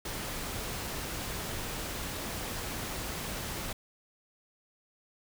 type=noise; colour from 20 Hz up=pink; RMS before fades=-37 dBFS; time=0.05-3.73 s; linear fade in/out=5 ms; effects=none